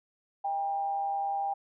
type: tone with amplitude modulation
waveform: sine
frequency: 797 Hz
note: G5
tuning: 28 cents sharp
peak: -26 dBFS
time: 0.44-1.54 s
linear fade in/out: 10 ms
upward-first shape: sine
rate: 159 Hz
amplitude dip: 45%
effects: none